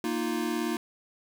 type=chord; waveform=square; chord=Bb suspended fourth; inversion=none; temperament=equal; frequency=233.1 / 311.1 / 349.2 Hz; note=Bb3 / Eb4 / F4; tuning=0 / 0 / 0 cents; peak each=-33 dBFS; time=0.04-0.77 s; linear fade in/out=2 ms; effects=9-bit